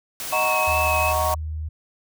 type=noise; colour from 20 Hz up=white; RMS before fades=-31 dBFS; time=0.2-1.34 s; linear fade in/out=0 ms
type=tone with vibrato; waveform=sine; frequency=2590 Hz; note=E7; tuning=31 cents flat; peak=-23 dBFS; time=0.31-1.14 s; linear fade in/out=50 ms; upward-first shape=sine; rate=2.6 Hz; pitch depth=24 cents each way
type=chord; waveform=sine; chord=D# minor seventh; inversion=none; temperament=equal; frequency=622.3 / 740 / 932.3 / 1108.7 Hz; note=D#5 / F#5 / A#5 / C#6; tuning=0 / 0 / 0 / 0 cents; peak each=-25 / -26 / -26 / -25 dBFS; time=0.32-1.35 s; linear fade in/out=10 ms
type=tone; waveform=sine; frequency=77.78 Hz; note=D#2; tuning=in tune; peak=-26 dBFS; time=0.67-1.69 s; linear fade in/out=10 ms
effects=none